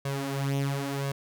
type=tone with flanger; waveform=sawtooth; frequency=138.59 Hz; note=C#3; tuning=in tune; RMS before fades=-30 dBFS; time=0.05-1.12 s; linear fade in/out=5 ms; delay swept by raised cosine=1.8 to 6.9 ms; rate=0.97 Hz; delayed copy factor=+0.65; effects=none